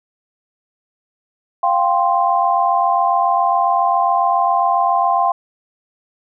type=chord; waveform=sine; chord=F suspended second; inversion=none; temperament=just; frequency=698.5 / 785.8 / 1047.7 Hz; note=F5 / G5 / C6; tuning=0 / +4 / +2 cents; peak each=-17 dBFS; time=1.63-5.32 s; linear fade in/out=5 ms; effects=none